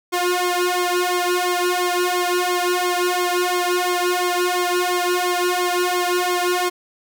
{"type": "tone with flanger", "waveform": "sawtooth", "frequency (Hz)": 357.3, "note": "F4", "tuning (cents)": 40, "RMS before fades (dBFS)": -20, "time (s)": [0.12, 6.7], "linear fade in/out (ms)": 20, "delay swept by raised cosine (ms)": [0.89, 2.09], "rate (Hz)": 2.9, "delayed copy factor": 1, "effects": []}